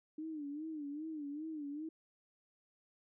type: tone with vibrato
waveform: sine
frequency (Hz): 301.6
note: D4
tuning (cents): +46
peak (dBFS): -40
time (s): 0.18-1.89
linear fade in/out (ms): 5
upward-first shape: sine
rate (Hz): 2.5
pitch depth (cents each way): 110
effects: none